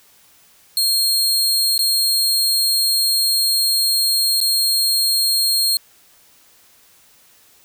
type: tone with dropouts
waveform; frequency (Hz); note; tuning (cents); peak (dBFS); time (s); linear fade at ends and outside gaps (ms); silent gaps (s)
sawtooth; 4240; C8; +22; -12; 0.77-5.77; 1; 1.779-1.791 / 4.404-4.412
effects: white hiss -52 dBFS RMS until 7.64 s